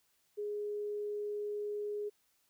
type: tone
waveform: sine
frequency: 415.3 Hz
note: G#4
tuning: in tune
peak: -35 dBFS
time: 0.37-2.1 s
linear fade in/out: 20 ms
effects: white hiss -74 dBFS RMS until 2.49 s